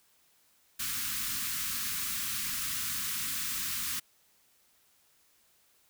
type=band-stop noise; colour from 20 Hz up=white; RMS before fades=-34 dBFS; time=0.79-4 s; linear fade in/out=10 ms; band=280 to 1100 Hz; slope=48 dB/octave; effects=white hiss -67 dBFS RMS until 5.89 s